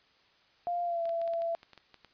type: tone with pitch glide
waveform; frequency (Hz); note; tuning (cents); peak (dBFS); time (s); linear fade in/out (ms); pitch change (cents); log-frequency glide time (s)
sine; 698.5 to 671.2; F5 to E5; 0 to +31; -29; 0.67-1.55; 0; -69; 0.84-1.02
type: clicks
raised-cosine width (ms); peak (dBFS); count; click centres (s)
0.2; -33; 11; 1.055 / 1.093 / 1.216 / 1.277 / 1.336 / 1.42 / 1.631 / 1.733 / 1.777 / 1.943 / 2.047
effects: white hiss -65 dBFS RMS until 2.13 s + resampled to 11025 Hz